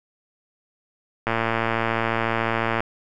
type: click train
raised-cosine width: 0.5 ms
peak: -7 dBFS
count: 176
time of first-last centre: 1.27-2.805 s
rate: 114 Hz
effects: none